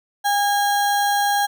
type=tone with sample-and-hold; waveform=sine; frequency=811 Hz; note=G#5; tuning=41 cents flat; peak=-16 dBFS; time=0.24-1.47 s; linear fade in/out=20 ms; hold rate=2450 Hz; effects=none